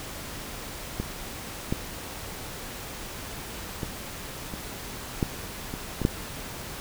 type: clicks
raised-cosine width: 3 ms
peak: -15 / -12 / -18 / -21 / -10 / -20 / -16 / -7 dBFS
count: 8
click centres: 1 / 1.725 / 3.832 / 4.538 / 5.228 / 5.739 / 6.017 / 6.051 s
effects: pink hiss -38 dBFS RMS until 6.8 s